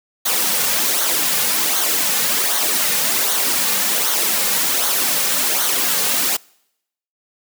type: noise with flanger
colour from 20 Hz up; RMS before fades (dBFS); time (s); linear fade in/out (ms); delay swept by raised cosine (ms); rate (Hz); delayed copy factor
white; -18; 0.25-6.37; 10; 0.39 to 3.09; 1.3; -0.55
effects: noise-tail reverb RT60 0.8 s tail -26 dB re dry + high-pass 200 Hz 12 dB/octave